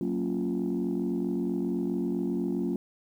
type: chord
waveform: sine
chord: Gb major seventh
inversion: none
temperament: equal with one note detuned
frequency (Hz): 185 / 229.5 / 277.2 / 349.2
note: Gb3 / Bb3 / Db4 / F4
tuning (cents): 0 / -27 / 0 / 0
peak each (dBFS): -31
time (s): 0.01-2.76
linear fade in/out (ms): 2
effects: tanh soft clip ceiling -21 dBFS + 10-bit